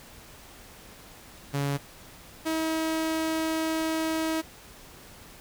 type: tone pair in turn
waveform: sawtooth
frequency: 141.1 / 320.1 Hz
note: C#3 / D#4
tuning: +31 / +49 cents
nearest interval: octave + major second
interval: 1418 cents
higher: second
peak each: -22 dBFS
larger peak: neither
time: 1.53-1.78 / 2.45-4.42 s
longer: second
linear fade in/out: 20 ms
effects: pink hiss -49 dBFS RMS until 5.4 s